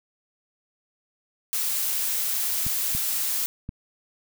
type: noise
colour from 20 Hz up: blue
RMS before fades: -26 dBFS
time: 1.53-3.46 s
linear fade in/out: 0 ms
type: clicks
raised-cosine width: 5 ms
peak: -20 dBFS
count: 3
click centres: 2.666 / 2.95 / 3.691 s
effects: none